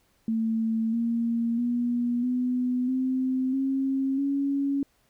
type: tone with pitch steps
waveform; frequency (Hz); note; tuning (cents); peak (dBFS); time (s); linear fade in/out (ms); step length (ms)
sine; 224 / 232.3 / 240.9 / 249.8 / 259.1 / 268.7 / 278.7; A3 / A#3 / B3 / B3 / C4 / C4 / C#4; +31 / -6 / -43 / +20 / -17 / +46 / +9; -23; 0.28-4.83; 2; 650
effects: pink hiss -67 dBFS RMS until 5.09 s